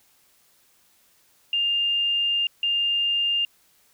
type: tone bursts at uneven times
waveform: sine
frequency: 2806 Hz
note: F7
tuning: 8 cents sharp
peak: -20 dBFS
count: 2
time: 1.53-2.47 / 2.63-3.45 s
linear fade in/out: 2 ms
effects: white hiss -61 dBFS RMS until 3.93 s